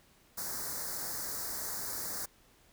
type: band-stop noise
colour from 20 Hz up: white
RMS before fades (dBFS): -38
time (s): 0.37-2.26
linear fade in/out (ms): 10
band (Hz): 1900 to 4400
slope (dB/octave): 48
effects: pink hiss -64 dBFS RMS until 2.72 s